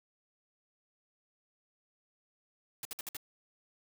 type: noise bursts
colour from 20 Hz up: white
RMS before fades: -40 dBFS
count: 5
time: 2.83-3.168 s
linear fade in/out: 2 ms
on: 22 ms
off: 57 ms
effects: none